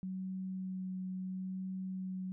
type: tone with vibrato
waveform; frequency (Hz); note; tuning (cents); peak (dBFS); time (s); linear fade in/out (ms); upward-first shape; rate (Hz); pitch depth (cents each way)
sine; 187; F#3; +19; -37; 0.03-2.32; 0; sine; 0.74; 10
effects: none